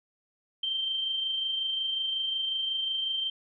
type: tone with amplitude modulation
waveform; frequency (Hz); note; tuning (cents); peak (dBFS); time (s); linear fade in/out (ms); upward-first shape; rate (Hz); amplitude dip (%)
sine; 3136; G7; 0; -26; 0.63-3.3; 5; sine; 25.5; 35
effects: none